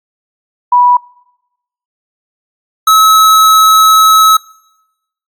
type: tone pair in turn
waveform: sine / square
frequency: 980 / 1291.5 Hz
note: B5 / E6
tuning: -14 / -36 cents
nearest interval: perfect fourth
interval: 478 cents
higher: second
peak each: -4 dBFS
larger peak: neither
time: 0.72-0.97 / 2.87-4.37 s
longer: second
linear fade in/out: 5 ms
effects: noise-tail reverb RT60 0.9 s tail -23 dB re dry + AAC 64 kbps